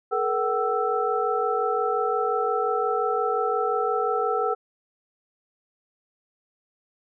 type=tone cluster; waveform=sine; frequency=427.7 / 473.4 / 758 / 1322 Hz; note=A4 / A#4 / F#5 / E6; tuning=-49 / +27 / +42 / +5 cents; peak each=-27 dBFS; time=0.11-4.55 s; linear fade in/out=20 ms; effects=none